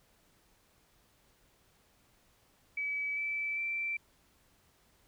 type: tone with pitch steps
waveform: sine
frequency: 2288 / 2315 / 2341 Hz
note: D7 / D7 / D7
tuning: -46 / -25 / -6 cents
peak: -32 dBFS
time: 2.77-3.97 s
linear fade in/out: 5 ms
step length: 400 ms
effects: pink hiss -68 dBFS RMS until 5.07 s